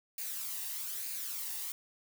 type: noise with flanger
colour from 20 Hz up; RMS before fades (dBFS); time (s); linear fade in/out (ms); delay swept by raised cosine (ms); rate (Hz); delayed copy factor
blue; -39; 0.18-1.72; 2; 0.44 to 1.09; 1.1; +0.5
effects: none